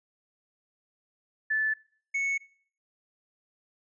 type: tone pair in turn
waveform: sine / triangle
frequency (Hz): 1746 / 2209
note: A6 / C#7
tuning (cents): -14 / -7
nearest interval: major third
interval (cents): 407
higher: second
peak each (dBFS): -24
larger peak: neither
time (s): 1.5-1.74 / 2.14-2.38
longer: neither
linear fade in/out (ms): 10
effects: noise-tail reverb RT60 0.5 s tail -21 dB re dry + resampled to 22050 Hz